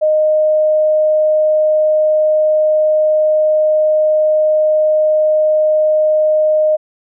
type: tone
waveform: sine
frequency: 617 Hz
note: D#5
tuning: 15 cents flat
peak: -9 dBFS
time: 0.01-6.77 s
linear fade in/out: 20 ms
effects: none